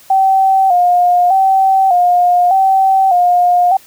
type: tone with vibrato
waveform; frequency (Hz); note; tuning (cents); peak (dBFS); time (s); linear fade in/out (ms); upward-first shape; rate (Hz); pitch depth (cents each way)
sine; 740; F#5; 0; -7; 0.1-3.77; 5; square; 0.83; 69
effects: white hiss -43 dBFS RMS until 3.86 s